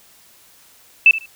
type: tone with echo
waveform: sine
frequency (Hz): 2640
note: E7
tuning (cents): +2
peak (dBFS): -5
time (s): 1.06-1.11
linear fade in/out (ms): 2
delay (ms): 74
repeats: 2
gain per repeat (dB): -15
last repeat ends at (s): 1.258
effects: white hiss -50 dBFS RMS until 1.35 s